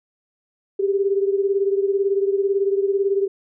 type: beating tone pair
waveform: sine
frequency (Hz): 392 / 410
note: G4 / G#4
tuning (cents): 0 / -22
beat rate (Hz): 18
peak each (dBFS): -18 / -23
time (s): 0.79-3.28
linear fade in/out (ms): 10
effects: none